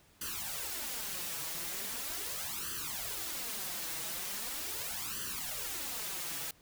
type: noise with flanger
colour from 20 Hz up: white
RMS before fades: -39 dBFS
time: 0.21-6.51 s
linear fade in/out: 5 ms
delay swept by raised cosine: 0.65 to 6.15 ms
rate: 0.4 Hz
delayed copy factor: +0.95
effects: pink hiss -64 dBFS RMS until 6.61 s